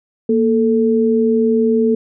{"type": "tone pair together", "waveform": "sine", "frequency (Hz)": [233.1, 440], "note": ["A#3", "A4"], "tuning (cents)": [0, 0], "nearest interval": "major seventh", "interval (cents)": 1100, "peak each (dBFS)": -14, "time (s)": [0.29, 1.95], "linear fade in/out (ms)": 5, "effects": []}